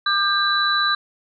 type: tone cluster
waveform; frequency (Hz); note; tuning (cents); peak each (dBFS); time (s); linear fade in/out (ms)
sine; 1198 / 1590 / 3963; D6 / G6 / B7; +34 / +24 / +5; -21; 0.06-0.95; 5
effects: none